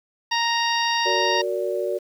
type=harmonic tone; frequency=932.3 Hz; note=A#5; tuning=in tune; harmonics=1 / 2 / 3 / 4 / 5 / 6; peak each=-23 / -26 / -28 / -29 / -30 / -31 dBFS; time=0.31-1.42 s; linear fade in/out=10 ms
type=chord; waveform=sine; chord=Gb augmented; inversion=none; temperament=just; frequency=370 / 462.5 / 578.1 Hz; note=Gb4 / Bb4 / D5; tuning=0 / -14 / -27 cents; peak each=-26 / -28 / -26 dBFS; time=1.05-1.99 s; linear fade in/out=20 ms
effects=8-bit